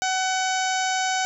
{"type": "harmonic tone with a mistuned harmonic", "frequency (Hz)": 752, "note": "F#5", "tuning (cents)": 28, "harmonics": [1, 2, 3, 4, 5, 6, 7, 8, 9, 10], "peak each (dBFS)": [-24, -28, -33, -34, -36, -38, -36, -33, -37, -36], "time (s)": [0.02, 1.25], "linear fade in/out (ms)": 0, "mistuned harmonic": 10, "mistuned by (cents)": -59, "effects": []}